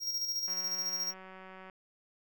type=tone with tremolo; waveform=square; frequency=5600 Hz; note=F8; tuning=4 cents sharp; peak=-31 dBFS; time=0-1.14 s; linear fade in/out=50 ms; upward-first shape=square; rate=14 Hz; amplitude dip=45%
type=click train; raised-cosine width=0.5 ms; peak=-35 dBFS; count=230; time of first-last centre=0.48-1.698 s; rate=188 Hz
effects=none